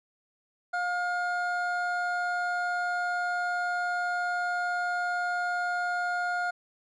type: tone pair together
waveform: triangle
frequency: 711 / 1424.5 Hz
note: F5 / F6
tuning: +31 / +34 cents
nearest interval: octave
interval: 1203 cents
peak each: -28 dBFS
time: 0.73-6.51 s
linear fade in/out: 10 ms
effects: resampled to 24000 Hz